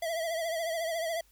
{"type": "tone with vibrato", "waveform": "square", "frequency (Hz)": 659.3, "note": "E5", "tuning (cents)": 0, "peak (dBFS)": -31, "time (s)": [0.02, 1.21], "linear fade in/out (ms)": 5, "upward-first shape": "triangle", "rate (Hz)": 14, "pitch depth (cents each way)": 76, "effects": ["added 50 Hz sine -64 dBFS peak until 1.31 s", "white hiss -66 dBFS RMS until 1.31 s"]}